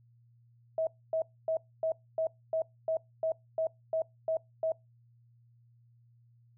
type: tone bursts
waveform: sine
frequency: 644 Hz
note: E5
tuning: 41 cents flat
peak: -27 dBFS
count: 12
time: 0.78-4.72 s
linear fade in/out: 2 ms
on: 90 ms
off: 260 ms
effects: noise-tail reverb RT60 0.2 s tail -23 dB re dry + added 118 Hz sine -60 dBFS peak until 6.57 s